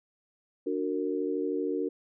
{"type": "chord", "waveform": "sine", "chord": "D augmented", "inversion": "none", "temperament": "just", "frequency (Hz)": [293.7, 367.1, 458.9], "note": ["D4", "F#4", "A#4"], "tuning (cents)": [0, -14, -27], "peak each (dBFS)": -32, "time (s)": [0.66, 1.89], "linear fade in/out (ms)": 10, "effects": []}